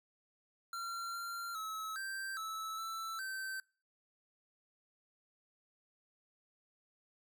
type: tone with pitch steps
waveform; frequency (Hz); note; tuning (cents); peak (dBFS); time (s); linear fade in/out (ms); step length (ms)
square; 1370 / 1379 / 1294 / 1575 / 1307 / 1327 / 1548; F6 / F6 / E6 / G6 / E6 / E6 / G6; -34 / -22 / -32 / +8 / -15 / +11 / -22; -40; 0.73-3.6; 2; 410
effects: noise-tail reverb RT60 0.4 s tail -25 dB re dry